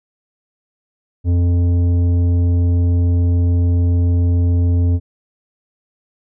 sine tone with tanh clipping, 87.31 Hz, F2, in tune, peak -13 dBFS, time 1.24-5 s, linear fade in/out 50 ms, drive 10 dB, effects none

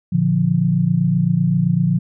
sine chord, Bb major, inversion none, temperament equal, 116.54 / 146.83 / 174.61 Hz, Bb2 / D3 / F3, 0 / 0 / 0 cents, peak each -22 / -18 / -16 dBFS, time 0.12-1.99 s, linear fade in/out 10 ms, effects none

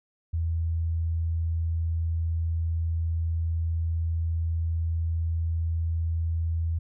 sine tone, 82.41 Hz, E2, in tune, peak -24 dBFS, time 0.33-6.79 s, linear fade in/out 10 ms, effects none

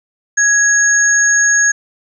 sine tone pair together, 1661.2 / 6572 Hz, G#6 / G#8, 0 / -19 cents, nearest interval 2 octaves, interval 2381 cents, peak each -11 / -12 dBFS, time 0.37-1.72 s, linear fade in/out 10 ms, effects none

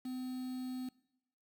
triangle tone with quantisation, 255.2 Hz, C4, 43 cents flat, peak -36 dBFS, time 0.05-0.89 s, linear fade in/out 5 ms, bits 9, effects noise-tail reverb RT60 0.8 s tail -22 dB re dry

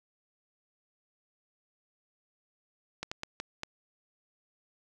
slowing click train, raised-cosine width 0.2 ms, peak -18 dBFS, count 5, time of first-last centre 3.03-3.634 s, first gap 85 ms, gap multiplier 1.4, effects none

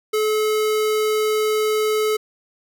square tone, 430 Hz, A4, 40 cents flat, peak -18 dBFS, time 0.13-2.17 s, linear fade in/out 10 ms, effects none

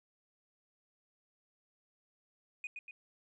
sine tone with echo, 2478 Hz, D#7, 8 cents flat, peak -36 dBFS, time 2.64-2.67 s, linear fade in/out 2 ms, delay 120 ms, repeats 2, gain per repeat -5 dB, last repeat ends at 2.91 s, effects tanh soft clip ceiling -36 dBFS

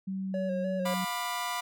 sine tone with pitch glide, 191.3 to 185.64 Hz, G3 to F#3, -42 to +6 cents, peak -31 dBFS, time 0.07-1.05 s, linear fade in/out 10 ms, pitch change -52 cents, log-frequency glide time 0.23-0.88 s
triangle tone with vibrato, 554.4 Hz, C#5, in tune, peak -29 dBFS, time 0.34-0.94 s, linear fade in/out 2 ms, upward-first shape square, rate 3.3 Hz, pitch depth 36 cents each way
sawtooth chord, B diminished, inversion second, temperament just, 711.2 / 987.8 / 1185.3 Hz, F5 / B5 / D6, +31 / 0 / +16 cents, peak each -33 / -30 / -34 dBFS, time 0.85-1.61 s, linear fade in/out 10 ms
effects none

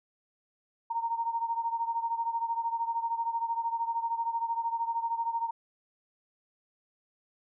sine beating tone pair, 921 / 934 Hz, A#5 / A#5, -21 / +3 cents, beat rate 13 Hz, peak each -30 / -34 dBFS, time 0.9-5.51 s, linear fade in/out 10 ms, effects none

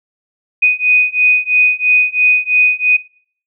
sine beating tone pair, 2489 / 2492 Hz, D#7 / D#7, 0 / +2 cents, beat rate 3 Hz, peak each -12 dBFS, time 0.62-2.97 s, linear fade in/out 10 ms, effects noise-tail reverb RT60 0.5 s tail -20 dB re dry

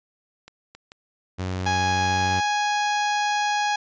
clicks, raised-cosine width 0.2 ms, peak -25 dBFS, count 6, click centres 0.48 / 0.75 / 0.919 / 1.528 / 1.609 / 1.672 s
sawtooth tone with pitch glide, 92.5 to 93.36 Hz, F#2 to F#2, 0 to +16 cents, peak -22 dBFS, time 1.38-2.41 s, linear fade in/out 20 ms, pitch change +16 cents, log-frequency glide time 1.65-2.1 s
harmonic tone, 830.6 Hz, G#5, in tune, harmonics 1 / 2 / 3 / 4 / 5 / 6 / 7 / 8, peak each -22 / -28 / -32 / -34 / -36 / -38 / -39 / -40 dBFS, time 1.66-3.76 s, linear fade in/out 5 ms
effects resampled to 16000 Hz

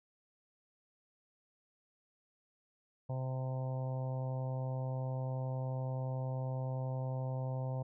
harmonic tone with a mistuned harmonic, 130.2 Hz, C3, 8 cents flat, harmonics 1 / 2 / 3 / 4 / 5 / 6 / 7 / 8, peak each -35 / -51 / -55 / -45 / -48 / -52 / -51 / -61 dBFS, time 3.09-7.83 s, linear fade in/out 10 ms, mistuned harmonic 8, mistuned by -18 cents, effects none

